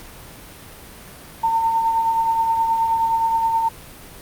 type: tone with tremolo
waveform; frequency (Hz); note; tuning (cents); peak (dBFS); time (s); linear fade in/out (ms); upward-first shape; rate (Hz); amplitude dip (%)
sine; 907; A#5; -48; -14; 1.43-3.69; 10; triangle; 9.5; 45
effects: pink hiss -40 dBFS RMS until 4.21 s + Opus 48 kbps